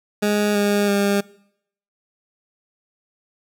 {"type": "tone with pitch steps", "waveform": "20% pulse", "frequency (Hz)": [207.7, 204.4, 201.1], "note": ["G#3", "G#3", "G3"], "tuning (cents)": [0, -27, 44], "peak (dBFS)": -12, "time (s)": [0.22, 1.21], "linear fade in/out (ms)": 10, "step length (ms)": 330, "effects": ["noise-tail reverb RT60 0.7 s tail -22 dB re dry"]}